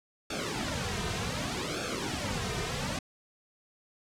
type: noise with flanger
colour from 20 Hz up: pink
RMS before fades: -33 dBFS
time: 0.3-2.99 s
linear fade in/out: 5 ms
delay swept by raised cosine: 1 to 3.6 ms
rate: 0.66 Hz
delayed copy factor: -1
effects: low-pass 7000 Hz 12 dB/octave